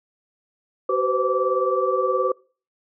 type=tone cluster; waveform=sine; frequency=378.9 / 501 / 520 / 1161 Hz; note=F#4 / B4 / C5 / D6; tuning=+41 / +25 / -11 / -20 cents; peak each=-24 dBFS; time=0.89-2.32 s; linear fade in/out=5 ms; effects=noise-tail reverb RT60 0.4 s tail -25 dB re dry